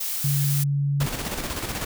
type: noise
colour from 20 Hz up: blue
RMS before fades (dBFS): -28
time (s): 0-0.64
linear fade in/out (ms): 10
type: tone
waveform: sine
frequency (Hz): 141.6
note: C#3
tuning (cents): +37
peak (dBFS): -20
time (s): 0.24-1.06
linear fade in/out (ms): 5
type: noise with tremolo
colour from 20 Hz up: pink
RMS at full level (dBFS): -28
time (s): 1-1.85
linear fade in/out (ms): 5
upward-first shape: square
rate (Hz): 16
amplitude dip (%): 45
effects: none